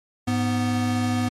square tone pair together, 103.83 / 247 Hz, G#2 / B3, 0 / 0 cents, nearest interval octave + minor third, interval 1500 cents, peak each -26 / -23 dBFS, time 0.27-1.29 s, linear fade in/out 10 ms, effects low-pass 10000 Hz 12 dB/octave + MP3 64 kbps

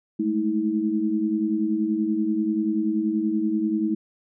sine tone cluster, 209.1 / 219.5 / 321.2 Hz, G#3 / A3 / E4, +12 / -4 / -45 cents, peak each -28 / -26 / -23 dBFS, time 0.19-3.95 s, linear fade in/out 10 ms, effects none

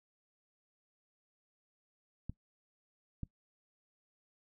clicks, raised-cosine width 5 ms, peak -27 dBFS, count 2, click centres 2.296 / 3.233 s, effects noise-tail reverb RT60 0.1 s tail -21 dB re dry

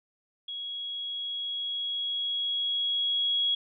sine tone with level ramp, 3322 Hz, G#7, in tune, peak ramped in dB -34 to -23 dBFS, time 0.48-3.55 s, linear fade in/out 5 ms, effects none

